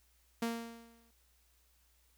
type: tone with exponential decay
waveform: sawtooth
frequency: 231.4 Hz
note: A#3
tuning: 13 cents flat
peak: -27 dBFS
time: 0.42-1.11 s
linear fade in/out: 5 ms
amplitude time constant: 150 ms
effects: added 60 Hz sine -70 dBFS peak until 2.17 s + white hiss -72 dBFS RMS until 2.17 s